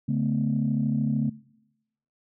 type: tone cluster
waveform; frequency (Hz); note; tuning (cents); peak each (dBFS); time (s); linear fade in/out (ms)
sine; 141.7 / 220 / 253.2; C#3 / A3 / B3; +38 / 0 / +43; -25 / -26 / -29; 0.08-1.3; 10
effects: noise-tail reverb RT60 0.9 s tail -21 dB re dry + tanh soft clip ceiling -14 dBFS